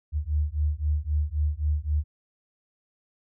sine beating tone pair, 73.42 / 77.22 Hz, D2 / D#2, 0 / -13 cents, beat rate 3.8 Hz, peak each -26 / -26 dBFS, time 0.12-2.04 s, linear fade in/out 50 ms, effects none

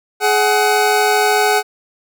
25% pulse tone pair together, 421.6 / 750 Hz, G#4 / F#5, +26 / +23 cents, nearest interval minor seventh, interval 997 cents, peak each -11 dBFS, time 0.2-1.63 s, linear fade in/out 50 ms, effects none

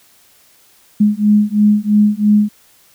sine beating tone pair, 207.7 / 210.7 Hz, G#3 / G#3, 0 / +25 cents, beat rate 3 Hz, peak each -12 dBFS, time 1-2.49 s, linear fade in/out 10 ms, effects white hiss -50 dBFS RMS until 2.94 s

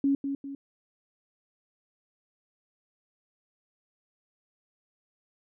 sine tone with echo, 277.2 Hz, C#4, in tune, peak -21 dBFS, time 0.04-0.15 s, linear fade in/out 2 ms, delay 200 ms, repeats 2, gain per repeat -7 dB, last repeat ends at 0.55 s, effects none

